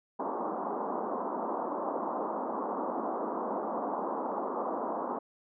white band-pass noise, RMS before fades -34 dBFS, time 0.19-5.19 s, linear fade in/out 10 ms, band 210 to 1100 Hz, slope 48 dB/octave, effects none

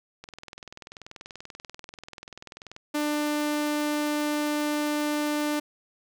click train, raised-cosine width 0.2 ms, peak -24 dBFS, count 53, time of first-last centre 0.24-2.764 s, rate 20.6 Hz
sawtooth tone, 297.5 Hz, D4, 22 cents sharp, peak -21 dBFS, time 2.94-5.6 s, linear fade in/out 10 ms
effects none

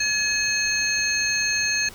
sine tone cluster, 1701 / 2548 / 4292 / 6380 Hz, G#6 / D#7 / C8 / G8, +41 / +41 / +43 / +30 cents, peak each -26 dBFS, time 0-1.89 s, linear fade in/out 5 ms, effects pink hiss -43 dBFS RMS until 1.94 s

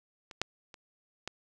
clicks, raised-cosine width 0.2 ms, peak -28 / -11 / -30 / -19 dBFS, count 4, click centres 0.312 / 0.416 / 0.742 / 1.276 s, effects none

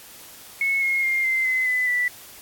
sine tone with pitch steps, 2194 / 2155 / 2117 / 2079 / 2042 / 2006 / 1970.5 Hz, C#7 / C#7 / C7 / C7 / C7 / B6 / B6, -18 / -49 / +20 / -12 / -43 / +26 / -4 cents, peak -19 dBFS, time 0.61-2.08 s, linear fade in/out 2 ms, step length 210 ms, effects white hiss -44 dBFS RMS until 2.41 s + AAC 64 kbps

